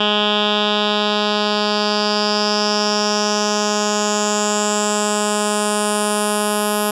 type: tone with low-pass filter sweep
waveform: 10% pulse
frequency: 208.9 Hz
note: G#3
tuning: 10 cents sharp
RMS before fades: -18 dBFS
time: 0-6.91 s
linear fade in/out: 5 ms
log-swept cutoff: 3300 to 11000 Hz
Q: 5.4
effects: none